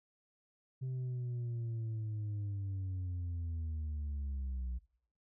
sine linear sweep, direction down, 130.81 to 60.2 Hz, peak -33 dBFS, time 0.81-4.79 s, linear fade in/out 20 ms, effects noise-tail reverb RT60 0.6 s tail -22 dB re dry + tanh soft clip ceiling -35 dBFS

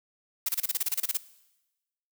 blue noise bursts, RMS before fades -27 dBFS, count 13, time 0.46-1.172 s, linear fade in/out 5 ms, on 28 ms, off 29 ms, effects noise-tail reverb RT60 1.0 s tail -18 dB re dry

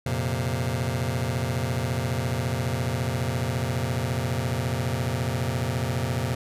sawtooth chord, F suspended fourth, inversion none, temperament just, 87.31 / 116.41 / 130.96 Hz, F2 / Bb2 / C3, 0 / -2 / +2 cents, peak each -27 / -24 / -24 dBFS, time 0.06-6.35 s, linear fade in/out 5 ms, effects resampled to 32000 Hz

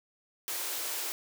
white high-pass noise, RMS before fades -35 dBFS, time 0.48-1.12 s, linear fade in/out 0 ms, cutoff 300 Hz, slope 96 dB/octave, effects none

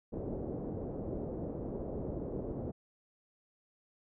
white low-pass noise, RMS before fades -39 dBFS, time 0.12-2.72 s, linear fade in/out 20 ms, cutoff 500 Hz, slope 24 dB/octave, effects none

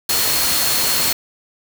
sine tone in noise, 4302 Hz, C8, 47 cents sharp, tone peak -23 dBFS, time 0.09-1.13 s, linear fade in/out 5 ms, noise white, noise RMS -18 dBFS, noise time 0.09-1.13 s, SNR -8 dB, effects none

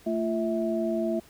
sine tone cluster, 224.1 / 343.7 / 652 Hz, A3 / F4 / E5, +32 / -28 / -19 cents, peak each -29 dBFS, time 0.06-1.2 s, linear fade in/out 10 ms, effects pink hiss -55 dBFS RMS until 1.29 s

